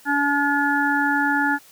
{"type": "harmonic tone", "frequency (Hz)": 285.9, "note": "D4", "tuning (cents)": -46, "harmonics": [1, 3, 5, 6], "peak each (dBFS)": [-23, -23, -23, -23], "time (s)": [0.05, 1.59], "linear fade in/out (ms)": 50, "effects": ["white hiss -50 dBFS RMS until 1.71 s", "high-pass 100 Hz 12 dB/octave"]}